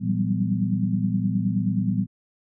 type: tone cluster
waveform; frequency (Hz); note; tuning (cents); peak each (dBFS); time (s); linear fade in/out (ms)
sine; 114.9 / 167.4 / 186.5 / 196 / 247.6; A#2 / E3 / F#3 / G3 / B3; -25 / +27 / +14 / 0 / +5; -27 / -30 / -26 / -25 / -30; 0-2.07; 50
effects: none